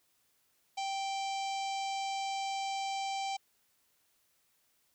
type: harmonic tone with a mistuned harmonic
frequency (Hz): 782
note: G5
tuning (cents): -4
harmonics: 1 / 3 / 4 / 5 / 6 / 7 / 8 / 9 / 10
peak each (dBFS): -34 / -44 / -46 / -48 / -50 / -51 / -52 / -53 / -54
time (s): 0.77-3.37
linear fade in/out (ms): 10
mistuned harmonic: 5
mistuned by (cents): +24
effects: white hiss -73 dBFS RMS until 4.94 s